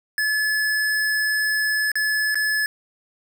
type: tone with dropouts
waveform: square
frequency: 1718 Hz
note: A6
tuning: 42 cents flat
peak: -20 dBFS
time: 0.18-2.66 s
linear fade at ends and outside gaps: 1 ms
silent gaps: 1.917-1.955 / 2.345-2.355 s
effects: none